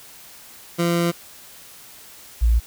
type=tone pair in turn; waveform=20% pulse / sine; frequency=171.1 / 57.26 Hz; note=F3 / A#1; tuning=-35 / -30 cents; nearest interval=octave + perfect fifth; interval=1895 cents; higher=first; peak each=-13 dBFS; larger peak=neither; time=0.78-1.12 / 2.41-2.6 s; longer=first; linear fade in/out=20 ms; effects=white hiss -44 dBFS RMS until 2.66 s